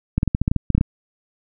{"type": "clicks", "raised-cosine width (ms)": 5, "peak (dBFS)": -5, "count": 12, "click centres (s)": [0.18, 0.231, 0.277, 0.349, 0.416, 0.479, 0.515, 0.563, 0.703, 0.75, 0.78, 0.811], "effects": []}